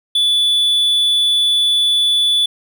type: tone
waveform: triangle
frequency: 3460 Hz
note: A7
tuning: 30 cents flat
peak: -10 dBFS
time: 0.15-2.46 s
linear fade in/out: 5 ms
effects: none